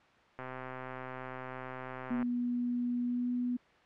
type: click train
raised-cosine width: 0.5 ms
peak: -26 dBFS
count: 238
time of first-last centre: 0.39-2.227 s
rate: 129 Hz
type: tone with pitch glide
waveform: sine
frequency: 243.4 to 245.8 Hz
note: B3 to B3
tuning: -25 to -8 cents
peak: -30 dBFS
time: 2.1-3.57 s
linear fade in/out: 10 ms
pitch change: +17 cents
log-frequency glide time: 3.05-3.29 s
effects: white hiss -61 dBFS RMS until 3.85 s + low-pass 2000 Hz 12 dB/octave